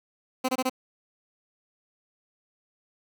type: tone bursts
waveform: 15% pulse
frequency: 258 Hz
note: C4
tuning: 24 cents flat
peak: -17 dBFS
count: 4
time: 0.44-0.697 s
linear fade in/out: 10 ms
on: 47 ms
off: 23 ms
effects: none